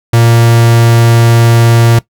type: tone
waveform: 45% pulse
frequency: 116.54 Hz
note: A#2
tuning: in tune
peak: -4 dBFS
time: 0.13-1.99 s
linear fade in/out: 5 ms
effects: noise-tail reverb RT60 0.1 s tail -18 dB re dry